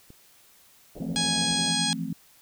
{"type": "click", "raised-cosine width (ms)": 3, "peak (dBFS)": -34, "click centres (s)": 0.104}
{"type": "low-pass noise", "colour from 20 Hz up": "white", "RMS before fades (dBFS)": -42, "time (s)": [0.95, 1.72], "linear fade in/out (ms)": 10, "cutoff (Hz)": 680, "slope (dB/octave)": 48}
{"type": "chord", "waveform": "sine", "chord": "F major seventh", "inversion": "third", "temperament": "equal", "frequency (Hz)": [164.81, 174.61, 220, 261.6], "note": ["E3", "F3", "A3", "C4"], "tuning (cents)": [0, 0, 0, 0], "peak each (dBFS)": -34, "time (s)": [1, 2.13], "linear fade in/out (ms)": 5}
{"type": "harmonic tone", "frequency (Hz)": 830.6, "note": "G#5", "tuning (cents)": 0, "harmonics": [1, 2, 3, 4, 5, 6, 7, 8, 10], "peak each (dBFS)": [-34, -36, -38, -29, -31, -32, -39, -35, -31], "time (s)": [1.16, 1.93], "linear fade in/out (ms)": 0}
{"effects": ["white hiss -57 dBFS RMS until 2.41 s"]}